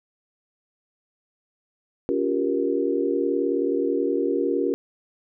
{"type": "chord", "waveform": "sine", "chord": "G half-diminished seventh", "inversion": "second", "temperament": "just", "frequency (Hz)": [282.2, 352.8, 392, 470.4], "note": ["Db4", "F4", "G4", "Bb4"], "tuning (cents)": [31, 18, 0, 16], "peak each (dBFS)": -26, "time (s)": [2.09, 4.74], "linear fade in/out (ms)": 0, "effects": []}